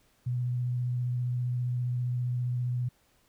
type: tone with vibrato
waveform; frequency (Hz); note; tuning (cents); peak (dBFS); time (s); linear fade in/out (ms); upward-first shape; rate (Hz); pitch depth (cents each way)
sine; 123.47; B2; 0; -27; 0.26-2.89; 10; sine; 15; 14
effects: pink hiss -67 dBFS RMS until 3.28 s